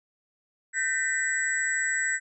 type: tone cluster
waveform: sine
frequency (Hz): 1550 / 1821 / 1974 / 7780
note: G6 / A#6 / B6 / B8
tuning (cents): -20 / -41 / -1 / -27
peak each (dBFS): -30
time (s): 0.73-2.2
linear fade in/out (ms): 50
effects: none